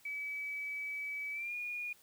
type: tone with pitch glide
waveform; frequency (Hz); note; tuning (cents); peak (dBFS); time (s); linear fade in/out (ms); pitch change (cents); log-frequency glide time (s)
sine; 2289 to 2439; D7 to D#7; -45 to -35; -37; 0.05-1.93; 5; +110; 1.32-1.54
effects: white hiss -64 dBFS RMS until 2.02 s